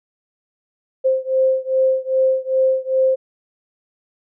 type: beating tone pair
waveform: sine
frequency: 523.3 / 525.8 Hz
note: C5 / C5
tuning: 0 / +8 cents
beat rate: 2.5 Hz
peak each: -17 / -18 dBFS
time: 1.04-3.16 s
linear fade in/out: 20 ms
effects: none